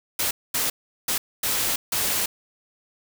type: noise bursts at uneven times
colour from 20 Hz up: white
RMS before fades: -24 dBFS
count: 5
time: 0.19-0.31 / 0.54-0.7 / 1.08-1.18 / 1.43-1.76 / 1.92-2.26 s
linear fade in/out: 5 ms
effects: none